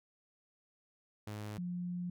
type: tone pair in turn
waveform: sawtooth / sine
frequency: 105.4 / 177.26 Hz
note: G#2 / F3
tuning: +26 / +26 cents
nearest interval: major sixth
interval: 900 cents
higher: second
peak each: -37 / -36 dBFS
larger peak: second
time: 1.27-1.58 / 1.58-2.1 s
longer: second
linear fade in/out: 5 ms
effects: none